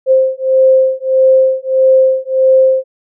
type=beating tone pair; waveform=sine; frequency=524 / 525.6 Hz; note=C5 / C5; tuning=+2 / +8 cents; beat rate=1.6 Hz; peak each=-10 dBFS; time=0.06-2.84 s; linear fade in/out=50 ms; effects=none